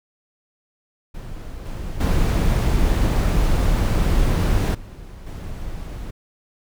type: noise with level steps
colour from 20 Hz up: brown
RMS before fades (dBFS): -33 / -29 / -17 / -37 / -31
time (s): 1.14-6.11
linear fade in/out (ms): 10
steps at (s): 1.65 / 2 / 4.74 / 5.26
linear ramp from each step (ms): 10
effects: none